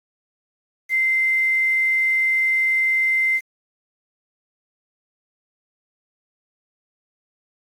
sine tone with quantisation, 2080 Hz, C7, 11 cents flat, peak -16 dBFS, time 0.89-3.41 s, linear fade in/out 50 ms, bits 7, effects AAC 48 kbps

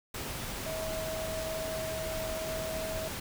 sine tone in noise, 640 Hz, D#5, 49 cents sharp, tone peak -35 dBFS, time 0.66-3.08 s, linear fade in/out 5 ms, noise pink, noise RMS -38 dBFS, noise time 0.14-3.2 s, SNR 0 dB, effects none

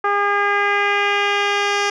10% pulse tone with low-pass filter sweep, 405.9 Hz, G#4, 40 cents flat, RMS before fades -18 dBFS, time 0.04-1.9 s, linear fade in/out 5 ms, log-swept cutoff 1300 to 4900 Hz, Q 1.8, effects none

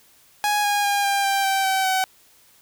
sawtooth tone with pitch steps, 830.6 / 819.6 / 808.8 / 798.1 / 787.6 / 777.2 / 767 / 756.8 Hz, G#5 / G#5 / G#5 / G5 / G5 / G5 / G5 / F#5, 0 / -23 / -46 / +31 / +8 / -15 / -38 / +39 cents, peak -15 dBFS, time 0.44-2.04 s, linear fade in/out 0 ms, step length 200 ms, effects white hiss -55 dBFS RMS until 2.61 s

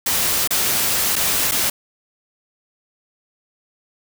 white noise with dropouts, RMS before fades -19 dBFS, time 0.06-1.7 s, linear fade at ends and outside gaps 5 ms, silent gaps 0.476-0.506 / 1.157-1.162 / 1.513-1.518 s, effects none

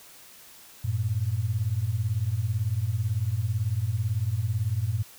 sine beating tone pair, 95.9 / 113.9 Hz, G2 / A#2, -37 / -40 cents, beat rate 18 Hz, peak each -28 / -26 dBFS, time 0.84-5.03 s, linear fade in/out 10 ms, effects white hiss -50 dBFS RMS until 5.18 s

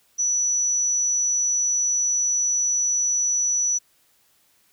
sine tone, 5920 Hz, F#8, in tune, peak -19 dBFS, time 0.18-3.79 s, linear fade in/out 20 ms, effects white hiss -62 dBFS RMS until 4.72 s

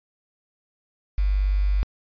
sine tone with quantisation, 49 Hz, G1, in tune, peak -18 dBFS, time 1.18-1.83 s, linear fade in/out 0 ms, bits 7, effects resampled to 11025 Hz

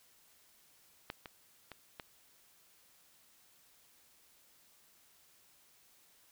clicks, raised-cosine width 0.3 ms, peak -23 / -29 / -30 / -27 dBFS, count 4, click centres 1.101 / 1.258 / 1.717 / 1.998 s, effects white hiss -66 dBFS RMS until 6.31 s

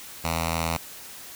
5% pulse tone with notch filter, 82.41 Hz, E2, in tune, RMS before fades -27 dBFS, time 0.24-0.77 s, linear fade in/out 5 ms, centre 370 Hz, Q 0.72, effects white hiss -42 dBFS RMS until 1.35 s

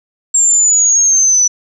sine exponential sweep, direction down, 7459 to 5920 Hz, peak -7 dBFS, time 0.34-1.48 s, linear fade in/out 10 ms, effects none

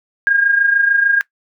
sine tone with amplitude modulation, 1621 Hz, G#6, 42 cents flat, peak -8 dBFS, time 0.27-1.21 s, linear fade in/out 0 ms, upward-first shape sine, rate 26.7 Hz, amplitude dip 60%, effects noise-tail reverb RT60 0.1 s tail -20 dB re dry

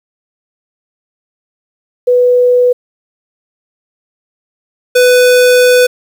sine / square tone pair in turn, 493.9 / 497.6 Hz, B4 / B4, 0 / +13 cents, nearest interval unison, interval 13 cents, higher second, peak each -5 dBFS, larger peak neither, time 2.07-2.73 / 4.95-5.87 s, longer second, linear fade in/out 10 ms, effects 7-bit

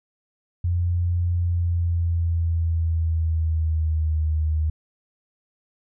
sine tone with pitch glide, 87.31 to 77.78 Hz, F2 to D#2, 0 to 0 cents, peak -19 dBFS, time 0.64-4.7 s, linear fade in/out 5 ms, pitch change -200 cents, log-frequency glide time 1.35-4.25 s, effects none

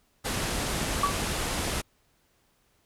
pink low-pass noise, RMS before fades -30 dBFS, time 0.24-1.82 s, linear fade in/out 20 ms, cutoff 12000 Hz, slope 48 dB/octave
sine tone with exponential decay, 1142 Hz, D6, 49 cents flat, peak -18 dBFS, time 1.03-1.2 s, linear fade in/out 5 ms, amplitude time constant 36 ms
effects pink hiss -68 dBFS RMS until 2.85 s

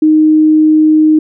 sine tone, 310 Hz, D#4, 6 cents flat, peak -4 dBFS, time 0.02-1.19 s, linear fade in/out 5 ms, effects none

